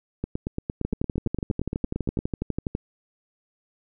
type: two click trains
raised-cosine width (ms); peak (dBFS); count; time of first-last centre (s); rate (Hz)
3; -13 / -14; 24 / 18; 0.85-2.751 / 0.24-2.19; 12.1 / 8.72
effects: none